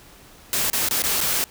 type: noise with dropouts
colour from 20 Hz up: white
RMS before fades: -22 dBFS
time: 0.53-1.44 s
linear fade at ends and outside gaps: 0 ms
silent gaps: 0.7-0.732 / 0.887-0.91 / 1.021-1.038 / 1.205-1.212 s
effects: pink hiss -48 dBFS RMS until 1.5 s